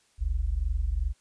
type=tone pair together; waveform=sine; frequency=46.95 / 69.5 Hz; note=F#1 / C#2; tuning=+26 / +5 cents; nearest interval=perfect fifth; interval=679 cents; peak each=-27 / -28 dBFS; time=0.18-1.14 s; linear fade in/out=50 ms; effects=white hiss -66 dBFS RMS until 1.2 s + resampled to 22050 Hz